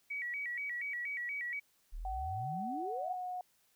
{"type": "tone with vibrato", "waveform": "sine", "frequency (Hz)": 2093, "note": "C7", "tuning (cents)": 0, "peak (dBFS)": -36, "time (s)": [0.1, 1.6], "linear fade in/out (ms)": 10, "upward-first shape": "square", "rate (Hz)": 4.2, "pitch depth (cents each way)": 140}
{"type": "exponential sweep", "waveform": "sine", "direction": "up", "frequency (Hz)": [32.7, 810], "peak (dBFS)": -39, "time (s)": [1.92, 3.15], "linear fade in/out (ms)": 20}
{"type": "tone with pitch glide", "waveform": "sine", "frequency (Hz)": [757, 728.3], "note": ["F#5", "F#5"], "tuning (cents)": [39, -28], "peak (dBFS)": -37, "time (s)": [2.05, 3.41], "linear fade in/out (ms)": 2, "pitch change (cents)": -67, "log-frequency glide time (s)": [2.56, 3.25]}
{"effects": ["white hiss -72 dBFS RMS until 3.75 s"]}